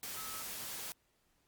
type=tone in noise; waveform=sine; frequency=1294 Hz; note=E6; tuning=32 cents flat; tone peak=-48 dBFS; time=0.17-0.42 s; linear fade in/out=0 ms; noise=white; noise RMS=-43 dBFS; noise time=0.03-0.92 s; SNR=-8 dB; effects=pink hiss -75 dBFS RMS until 1.47 s + Opus 48 kbps